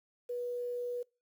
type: tone with quantisation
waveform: sine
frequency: 487.3 Hz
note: B4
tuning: 23 cents flat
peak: -34 dBFS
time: 0.29-1.03 s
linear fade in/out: 10 ms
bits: 10
effects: noise-tail reverb RT60 0.3 s tail -24 dB re dry